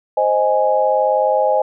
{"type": "chord", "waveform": "sine", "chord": "Ab major", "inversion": "first", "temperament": "equal", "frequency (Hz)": [523.3, 622.3, 830.6], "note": ["C5", "Eb5", "Ab5"], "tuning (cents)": [0, 0, 0], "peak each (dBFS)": -17, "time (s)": [0.17, 1.62], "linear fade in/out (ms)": 5, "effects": []}